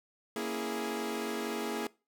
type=chord; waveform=sawtooth; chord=A# half-diminished seventh; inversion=none; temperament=equal; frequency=233.1 / 277.2 / 329.6 / 415.3 Hz; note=A#3 / C#4 / E4 / G#4; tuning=0 / 0 / 0 / 0 cents; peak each=-34 / -39 / -36 / -33 dBFS; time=0.36-1.87 s; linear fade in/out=2 ms; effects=noise-tail reverb RT60 0.3 s tail -22 dB re dry